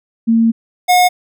sine / square tone pair in turn, 227.7 / 722.9 Hz, A#3 / F#5, -40 / -40 cents, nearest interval octave + minor sixth, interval 2000 cents, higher second, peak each -8 dBFS, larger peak neither, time 0.27-0.52 / 0.88-1.09 s, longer first, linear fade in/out 20 ms, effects none

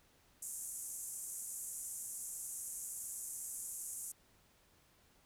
pink band-pass noise, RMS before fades -45 dBFS, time 0.42-4.12 s, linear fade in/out 5 ms, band 6900 to 12000 Hz, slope 48 dB/octave, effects pink hiss -69 dBFS RMS until 5.25 s

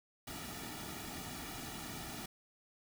pink noise with comb filter, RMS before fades -45 dBFS, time 0.27-2.26 s, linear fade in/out 5 ms, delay 1.9 ms, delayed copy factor -0.7, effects none

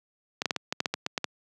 clicks, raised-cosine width 0.2 ms, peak -10 dBFS, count 11, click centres 0.419 / 0.457 / 0.508 / 0.563 / 0.725 / 0.804 / 0.858 / 0.94 / 1.064 / 1.178 / 1.243 s, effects high-pass 150 Hz 12 dB/octave

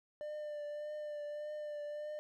triangle tone with vibrato, 596 Hz, D5, 25 cents sharp, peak -38 dBFS, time 0.21-2.19 s, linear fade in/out 0 ms, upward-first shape triangle, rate 1.7 Hz, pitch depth 26 cents each way, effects none

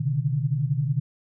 sine tone cluster, 125.2 / 140.5 / 151.6 Hz, B2 / C#3 / D#3, +24 / +24 / -45 cents, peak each -26 dBFS, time 0-1 s, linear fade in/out 10 ms, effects none

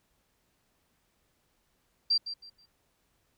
sine tone with echo, 4715 Hz, D8, 6 cents sharp, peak -22 dBFS, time 2.1-2.18 s, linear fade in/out 10 ms, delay 160 ms, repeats 3, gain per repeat -12 dB, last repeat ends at 2.66 s, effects pink hiss -73 dBFS RMS until 3.37 s

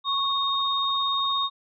sine tone pair together, 1103 / 3710 Hz, C#6 / A#7, -9 / -9 cents, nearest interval octave + major sixth, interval 2100 cents, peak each -25 dBFS, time 0.04-1.5 s, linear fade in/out 50 ms, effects none

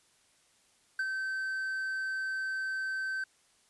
triangle tone with ADSR envelope, 1545 Hz, G6, 26 cents flat, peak -26 dBFS, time 0.99-3.24 s, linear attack 4 ms, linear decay 49 ms, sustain -4 dB, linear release 4 ms, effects white hiss -67 dBFS RMS until 3.69 s + resampled to 24000 Hz

